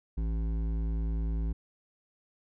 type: tone with hard clipping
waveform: triangle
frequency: 55 Hz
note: A1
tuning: in tune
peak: -30 dBFS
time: 0.17-1.53 s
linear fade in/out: 10 ms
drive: 15 dB
effects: none